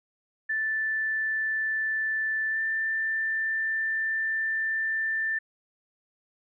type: tone with pitch glide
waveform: sine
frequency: 1760 to 1778.4 Hz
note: A6 to A6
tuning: 0 to +18 cents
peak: -25 dBFS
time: 0.49-5.39 s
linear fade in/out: 10 ms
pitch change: +18 cents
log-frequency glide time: 2.5-2.59 s
effects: none